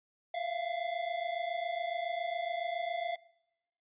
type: tone pair together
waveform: square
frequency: 671.8 / 699 Hz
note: E5 / F5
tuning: +33 / +1 cents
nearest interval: minor second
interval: 68 cents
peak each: -38 / -36 dBFS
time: 0.34-3.16 s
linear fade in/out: 5 ms
effects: noise-tail reverb RT60 0.9 s tail -23 dB re dry + resampled to 8000 Hz